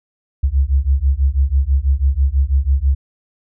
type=beating tone pair; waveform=sine; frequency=65.41 / 71.51 Hz; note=C2 / D2; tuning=0 / -46 cents; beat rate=6.1 Hz; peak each=-15 dBFS; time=0.43-2.95 s; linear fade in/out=10 ms; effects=none

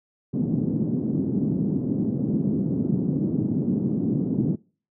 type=band-pass noise; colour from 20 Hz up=white; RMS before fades=-24 dBFS; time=0.33-4.56 s; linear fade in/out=10 ms; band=140 to 270 Hz; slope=24 dB/octave; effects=noise-tail reverb RT60 0.4 s tail -24 dB re dry

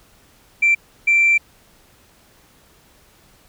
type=tone bursts at uneven times; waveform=sine; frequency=2349 Hz; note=D7; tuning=in tune; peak=-10 dBFS; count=2; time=0.62-0.75 / 1.07-1.38 s; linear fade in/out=10 ms; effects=tanh soft clip ceiling -8 dBFS + pink hiss -53 dBFS RMS until 3.48 s

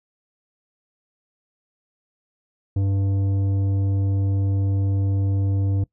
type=tone with tanh clipping; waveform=sine; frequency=98 Hz; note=G2; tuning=in tune; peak=-20 dBFS; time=2.76-5.84 s; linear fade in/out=5 ms; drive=10 dB; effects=noise-tail reverb RT60 0.1 s tail -21 dB re dry

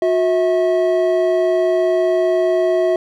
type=tone pair together; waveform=triangle; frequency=362.9 / 647.5 Hz; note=F#4 / E5; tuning=-34 / -31 cents; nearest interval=minor seventh; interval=1003 cents; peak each=-14 dBFS; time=0.02-2.96 s; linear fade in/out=2 ms; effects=none

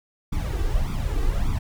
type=noise with flanger; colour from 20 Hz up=brown; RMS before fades=-23 dBFS; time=0.32-1.59 s; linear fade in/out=10 ms; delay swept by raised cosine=0.84 to 2.64 ms; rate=1.7 Hz; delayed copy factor=+0.85; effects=none

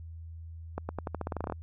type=accelerating click train; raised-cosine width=1 ms; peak=-19 dBFS; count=14; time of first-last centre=0.78-1.523 s; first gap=110 ms; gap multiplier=0.88; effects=added 82 Hz sine -41 dBFS peak until 1.62 s

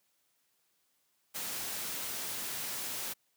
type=noise; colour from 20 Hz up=white; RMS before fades=-38 dBFS; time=1.34-3.14 s; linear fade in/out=20 ms; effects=white hiss -75 dBFS RMS until 3.36 s + high-pass 100 Hz 12 dB/octave

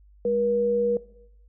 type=tone pair together; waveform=sine; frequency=204.8 / 479 Hz; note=G#3 / A#4; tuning=-24 / +47 cents; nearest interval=octave + minor third; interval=1471 cents; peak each=-31 / -21 dBFS; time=0.25-0.97 s; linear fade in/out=2 ms; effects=noise-tail reverb RT60 0.8 s tail -19 dB re dry + added 50 Hz sine -51 dBFS peak until 1.48 s

